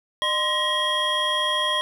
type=tone cluster; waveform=triangle; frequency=607 / 1039 / 1894 / 3267 Hz; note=D#5 / C6 / A#6 / G#7; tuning=-43 / -12 / +27 / -29 cents; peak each=-28 / -24 / -27 / -22 dBFS; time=0.22-1.81 s; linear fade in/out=0 ms; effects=none